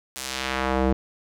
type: tone with band-pass filter sweep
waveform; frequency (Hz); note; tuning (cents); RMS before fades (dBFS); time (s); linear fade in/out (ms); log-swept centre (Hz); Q
square; 65.41; C2; 0; -25; 0.16-0.93; 0; 9900 to 350; 0.77
effects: none